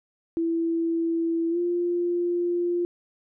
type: tone with pitch glide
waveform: sine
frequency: 331.9 to 349 Hz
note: E4 to F4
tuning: +12 to -1 cents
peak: -22 dBFS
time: 0.37-2.85 s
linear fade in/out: 0 ms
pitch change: +87 cents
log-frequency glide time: 1.5-1.58 s
effects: none